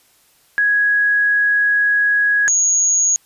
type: tone pair in turn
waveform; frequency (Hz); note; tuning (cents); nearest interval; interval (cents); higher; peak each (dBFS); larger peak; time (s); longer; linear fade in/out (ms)
sine; 1664 / 6656; G#6 / G#8; +3 / +3; 2 octaves; 2400; second; -12; neither; 0.58-2.48 / 2.48-3.16; first; 0
effects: white hiss -55 dBFS RMS until 3.25 s + resampled to 32000 Hz